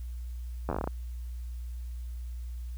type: slowing click train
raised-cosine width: 1 ms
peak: -17 dBFS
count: 10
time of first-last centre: 0.69-0.875 s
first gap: 11 ms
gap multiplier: 1.15
effects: added 60 Hz sine -35 dBFS peak until 2.77 s + white hiss -62 dBFS RMS until 2.77 s